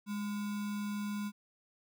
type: tone with sample-and-hold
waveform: sine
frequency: 206.4 Hz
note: G#3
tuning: 10 cents flat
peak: -34 dBFS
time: 0.06-1.32 s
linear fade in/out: 50 ms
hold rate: 1225 Hz
effects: none